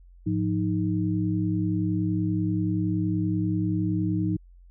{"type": "tone cluster", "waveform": "sine", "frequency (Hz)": [105.3, 175.8, 311.5], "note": ["G#2", "F3", "D#4"], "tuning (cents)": [24, 12, 2], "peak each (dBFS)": -27, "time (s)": [0.26, 4.37], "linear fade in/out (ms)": 10, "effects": ["added 44 Hz sine -48 dBFS peak until 4.7 s"]}